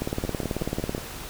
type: two click trains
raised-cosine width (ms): 2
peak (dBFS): -17 / -13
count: 5 / 18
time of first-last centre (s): 0.25-0.98 / 0.02-0.949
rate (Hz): 5.48 / 18.3
effects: pink hiss -38 dBFS RMS until 1.29 s